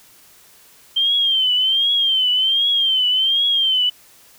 sine tone with vibrato, 3142 Hz, G7, 3 cents sharp, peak -14 dBFS, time 0.96-3.9 s, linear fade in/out 10 ms, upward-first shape triangle, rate 1.3 Hz, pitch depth 110 cents each way, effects white hiss -49 dBFS RMS until 4.38 s

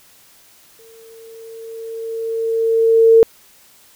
sine tone with exponential growth, 452.9 Hz, A#4, 50 cents flat, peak -4 dBFS, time 0.79-3.23 s, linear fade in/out 0 ms, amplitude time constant 530 ms, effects white hiss -49 dBFS RMS until 3.95 s

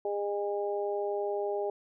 harmonic tone, 203.5 Hz, G#3, 35 cents flat, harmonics 2 / 3 / 4, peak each -31 / -35 / -37 dBFS, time 0.05-1.7 s, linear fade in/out 2 ms, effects none

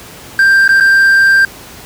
triangle tone with dropouts, 1581 Hz, G6, 14 cents sharp, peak -3 dBFS, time 0.39-1.45 s, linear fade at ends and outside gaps 2 ms, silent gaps 0.679-0.691 / 0.801-0.807 s, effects pink hiss -33 dBFS RMS until 1.85 s + high-pass 60 Hz 12 dB/octave

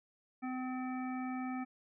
harmonic tone, 256 Hz, C4, 38 cents flat, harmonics 1 / 3 / 5 / 7 / 9, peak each -37 / -44 / -48 / -53 / -51 dBFS, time 0.42-1.65 s, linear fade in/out 20 ms, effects none

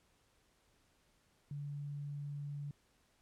sine tone, 144.1 Hz, D3, 33 cents flat, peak -40 dBFS, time 1.51-2.71 s, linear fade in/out 2 ms, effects pink hiss -73 dBFS RMS until 3.21 s + low-pass 11000 Hz 12 dB/octave

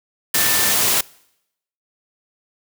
sine tone in noise, 1778 Hz, A6, 18 cents sharp, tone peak -26 dBFS, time 0.34-0.72 s, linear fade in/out 5 ms, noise white, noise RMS -17 dBFS, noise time 0.34-1.01 s, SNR -12 dB, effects noise-tail reverb RT60 0.8 s tail -24 dB re dry + high-pass 80 Hz 12 dB/octave

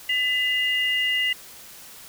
sine tone pair together, 2005 / 2831 Hz, B6 / F7, +26 / +23 cents, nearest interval tritone, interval 597 cents, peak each -23 dBFS, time 0.09-1.33 s, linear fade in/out 5 ms, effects white hiss -44 dBFS RMS until 2.08 s

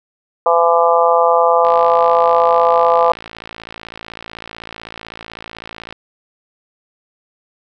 harmonic tone, 169 Hz, E3, 43 cents sharp, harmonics 3 / 4 / 5 / 6 / 7, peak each -14 / -15 / -16 / -17 / -17 dBFS, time 0.46-3.12 s, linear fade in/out 2 ms
click train, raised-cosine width 0.3 ms, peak -14 dBFS, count 240, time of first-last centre 1.65-5.925 s, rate 55.9 Hz
effects none

